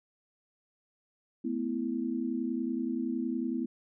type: chord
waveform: sine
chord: A suspended second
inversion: none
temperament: equal with one note detuned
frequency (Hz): 220 / 250.7 / 329.6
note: A3 / B3 / E4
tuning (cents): 0 / +26 / 0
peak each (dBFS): -36 / -32 / -35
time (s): 1.44-3.66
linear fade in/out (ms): 10
effects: none